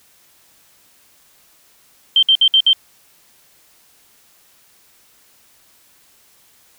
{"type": "tone bursts", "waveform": "sine", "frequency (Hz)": 3136, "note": "G7", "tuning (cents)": 0, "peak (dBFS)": -8, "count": 5, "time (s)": [2.16, 2.731], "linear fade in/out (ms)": 2, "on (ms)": 67, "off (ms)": 59, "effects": ["white hiss -53 dBFS RMS until 6.78 s"]}